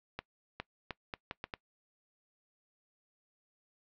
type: accelerating click train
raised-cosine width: 0.3 ms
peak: -21 dBFS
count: 7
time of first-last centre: 0.19-1.538 s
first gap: 410 ms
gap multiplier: 0.75
effects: noise-tail reverb RT60 0.1 s tail -21 dB re dry + low-pass 4000 Hz 12 dB/octave